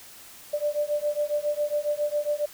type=beating tone pair; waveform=sine; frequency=587.3 / 594.6 Hz; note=D5 / D5; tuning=0 / +21 cents; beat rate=7.3 Hz; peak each=-27 dBFS; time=0.53-2.46 s; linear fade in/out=10 ms; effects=white hiss -47 dBFS RMS until 2.53 s